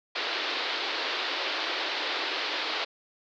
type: band-pass noise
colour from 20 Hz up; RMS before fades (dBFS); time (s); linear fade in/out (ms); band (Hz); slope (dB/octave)
white; -31; 0.15-2.85; 10; 300 to 4500; 48
effects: none